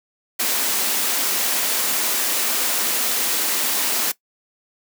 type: high-pass noise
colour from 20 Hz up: white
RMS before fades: -21 dBFS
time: 0.39-4.12 s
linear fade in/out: 10 ms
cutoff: 200 Hz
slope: 96 dB/octave
effects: noise-tail reverb RT60 0.1 s tail -19 dB re dry